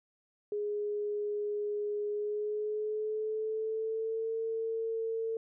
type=tone with pitch glide; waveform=sine; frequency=415.3 to 450.3 Hz; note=G#4 to A4; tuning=0 to +40 cents; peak=-31 dBFS; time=0.52-5.37 s; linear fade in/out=2 ms; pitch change=+140 cents; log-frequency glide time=2.1-4.33 s; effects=none

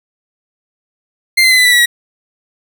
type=tone with pitch steps; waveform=30% pulse; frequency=2093 / 2062 / 2031 / 2001 / 1971 / 1941.6 / 1912.6 Hz; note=C7 / C7 / B6 / B6 / B6 / B6 / A#6; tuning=0 / -26 / +48 / +22 / -4 / -30 / +44 cents; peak=-4 dBFS; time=1.37-1.86 s; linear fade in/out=10 ms; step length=70 ms; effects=none

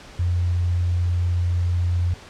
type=tone; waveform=sine; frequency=87.8 Hz; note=F2; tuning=10 cents sharp; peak=-18 dBFS; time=0.19-2.14 s; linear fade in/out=5 ms; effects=pink hiss -43 dBFS RMS until 2.29 s + low-pass 6000 Hz 12 dB/octave

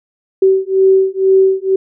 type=beating tone pair; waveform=sine; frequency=381.7 / 383.8 Hz; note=G4 / G4; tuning=-46 / -37 cents; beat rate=2.1 Hz; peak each=-11 dBFS; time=0.42-1.76 s; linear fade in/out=5 ms; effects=none

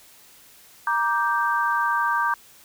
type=chord; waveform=sine; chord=G minor; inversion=first; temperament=just; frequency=940.8 / 1176 / 1568 Hz; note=Bb5 / D6 / G6; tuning=+16 / +2 / 0 cents; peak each=-24 dBFS; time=0.87-2.34 s; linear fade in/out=2 ms; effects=white hiss -51 dBFS RMS until 2.64 s

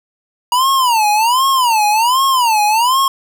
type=tone with vibrato; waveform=square; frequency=951 Hz; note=A#5; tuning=34 cents sharp; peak=-11 dBFS; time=0.52-3.08 s; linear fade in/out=2 ms; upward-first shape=sine; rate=1.3 Hz; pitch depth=230 cents each way; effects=none

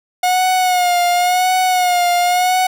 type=tone with vibrato; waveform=45% pulse; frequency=723 Hz; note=F#5; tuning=40 cents flat; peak=-12 dBFS; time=0.23-2.67 s; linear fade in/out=5 ms; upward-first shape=sine; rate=0.93 Hz; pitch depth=47 cents each way; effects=none

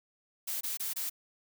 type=noise bursts; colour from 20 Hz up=blue; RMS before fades=-35 dBFS; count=4; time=0.47-1.099 s; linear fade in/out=10 ms; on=140 ms; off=23 ms; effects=none

